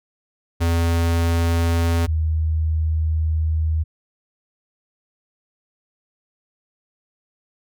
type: tone pair in turn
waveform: square / sine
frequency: 84.1 / 79.08 Hz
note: E2 / D#2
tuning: +35 / +29 cents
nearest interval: minor second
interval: 106 cents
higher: first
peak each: -17 dBFS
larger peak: neither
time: 0.6-2.07 / 2.07-3.84 s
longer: second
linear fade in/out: 20 ms
effects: none